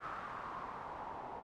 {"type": "noise with low-pass filter sweep", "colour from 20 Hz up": "white", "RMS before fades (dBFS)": -45, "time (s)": [0, 1.43], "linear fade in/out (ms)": 50, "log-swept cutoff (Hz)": [1300, 830], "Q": 4.1, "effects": []}